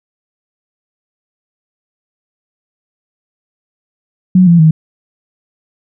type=tone with pitch steps; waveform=sine; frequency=183.9 / 170.6 / 158.26 Hz; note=F#3 / F3 / D#3; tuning=-10 / -40 / +30 cents; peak=-3 dBFS; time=4.35-4.71 s; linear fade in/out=5 ms; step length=120 ms; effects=none